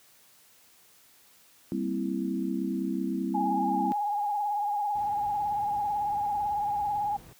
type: chord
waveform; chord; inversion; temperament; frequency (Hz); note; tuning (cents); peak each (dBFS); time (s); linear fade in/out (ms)
sine; C dominant seventh; second; equal with one note detuned; 196 / 231.5 / 261.6 / 329.6; G3 / Bb3 / C4 / E4; 0 / -12 / 0 / 0; -32 / -36 / -32 / -33; 1.72-3.92; 0
type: tone with vibrato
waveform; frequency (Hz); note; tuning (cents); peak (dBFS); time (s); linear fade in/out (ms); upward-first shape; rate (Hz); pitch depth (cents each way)
sine; 825; G#5; -12; -26; 3.34-7.17; 10; triangle; 18; 55
type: noise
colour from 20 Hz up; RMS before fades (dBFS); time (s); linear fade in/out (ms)
brown; -44; 4.95-7.33; 5
effects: white hiss -59 dBFS RMS until 7.39 s + high-pass 80 Hz 12 dB/octave